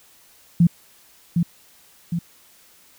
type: tone with echo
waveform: sine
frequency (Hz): 170.7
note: F3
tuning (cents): -39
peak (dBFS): -10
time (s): 0.6-0.67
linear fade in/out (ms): 5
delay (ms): 760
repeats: 2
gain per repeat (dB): -5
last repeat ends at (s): 2.19
effects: white hiss -53 dBFS RMS until 2.98 s

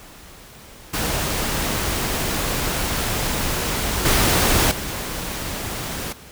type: noise with level steps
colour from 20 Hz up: pink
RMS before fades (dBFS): -23 / -17 / -28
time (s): 0.93-6.13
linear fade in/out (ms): 10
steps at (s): 4.05 / 4.71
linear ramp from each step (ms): 5
effects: pink hiss -43 dBFS RMS until 6.31 s

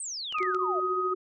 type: exponential sweep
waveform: sine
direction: down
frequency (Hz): 8870 to 589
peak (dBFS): -33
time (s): 0-0.8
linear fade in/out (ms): 2
type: clicks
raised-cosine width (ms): 0.2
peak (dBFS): -26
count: 4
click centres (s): 0.325 / 0.385 / 0.429 / 0.547
type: tone with pitch glide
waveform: sine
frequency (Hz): 1244.5 to 1253.9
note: D#6 to D#6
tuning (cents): 0 to +13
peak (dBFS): -27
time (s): 0.34-1.14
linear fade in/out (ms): 10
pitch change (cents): +13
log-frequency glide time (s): 0.65-0.79
type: tone with tremolo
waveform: sine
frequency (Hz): 370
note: F#4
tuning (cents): 0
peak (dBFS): -27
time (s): 0.4-1.15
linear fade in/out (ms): 10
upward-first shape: sine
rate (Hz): 14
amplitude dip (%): 55
effects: none

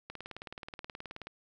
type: click train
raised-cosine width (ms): 0.3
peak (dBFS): -26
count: 23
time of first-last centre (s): 0.1-1.27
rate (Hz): 18.8
effects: none

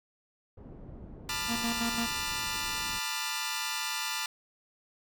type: low-pass noise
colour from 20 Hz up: pink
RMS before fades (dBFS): -46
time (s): 0.57-2.99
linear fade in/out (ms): 5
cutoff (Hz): 450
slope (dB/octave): 12
type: chord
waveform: 10% pulse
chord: B half-diminished seventh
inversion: third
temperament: equal with one note detuned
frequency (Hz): 880 / 987.8 / 1195.9 / 1396.9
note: A5 / B5 / D6 / F6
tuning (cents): 0 / 0 / +31 / 0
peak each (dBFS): -29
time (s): 1.29-4.26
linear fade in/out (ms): 2
type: tone with tremolo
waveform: 45% pulse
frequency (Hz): 233.1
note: A#3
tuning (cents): 0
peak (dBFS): -30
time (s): 1.47-2.08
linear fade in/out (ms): 50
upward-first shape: square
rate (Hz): 5.9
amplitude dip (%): 70
effects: none

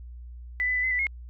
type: tone with pitch steps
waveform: sine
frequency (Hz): 1990 / 2003 / 1992 / 2043 / 1981 / 2158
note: B6 / B6 / B6 / C7 / B6 / C#7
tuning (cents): +13 / +24 / +14 / -42 / +5 / -47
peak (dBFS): -23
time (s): 0.6-1.068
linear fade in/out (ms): 0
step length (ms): 78
effects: added 60 Hz sine -39 dBFS peak until 1.29 s

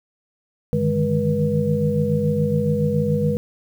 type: tone cluster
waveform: sine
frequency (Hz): 98.2 / 150.1 / 157.2 / 206.9 / 482.9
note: G2 / D3 / D#3 / G#3 / B4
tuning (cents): +4 / +38 / +18 / -6 / -39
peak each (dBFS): -28 / -23 / -24 / -23 / -22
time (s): 0.73-3.37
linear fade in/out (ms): 0
effects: 8-bit

